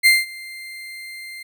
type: tone with ADSR envelope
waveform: 35% pulse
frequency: 2093 Hz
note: C7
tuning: in tune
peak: -7 dBFS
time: 0.03-1.43 s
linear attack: 32 ms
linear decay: 190 ms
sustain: -24 dB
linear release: 8 ms
effects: none